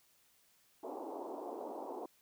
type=band-pass noise; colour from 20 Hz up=pink; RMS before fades=-44 dBFS; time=0.83-2.06 s; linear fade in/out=5 ms; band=280 to 980 Hz; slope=48 dB/octave; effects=white hiss -70 dBFS RMS until 2.21 s